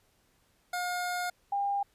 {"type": "tone pair in turn", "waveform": ["25% pulse", "sine"], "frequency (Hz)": [715, 802.6], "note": ["F5", "G5"], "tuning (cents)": [41, 41], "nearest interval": "major second", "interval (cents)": 200, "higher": "second", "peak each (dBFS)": -27, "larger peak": "neither", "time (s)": [[0.73, 1.3], [1.52, 1.83]], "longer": "first", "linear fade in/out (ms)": 5, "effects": ["pink hiss -69 dBFS RMS until 1.94 s", "resampled to 32000 Hz"]}